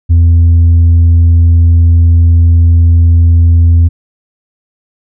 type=tone with tanh clipping; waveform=sine; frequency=84 Hz; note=E2; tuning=33 cents sharp; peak=-3 dBFS; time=0.09-3.89 s; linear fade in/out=20 ms; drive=2 dB; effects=none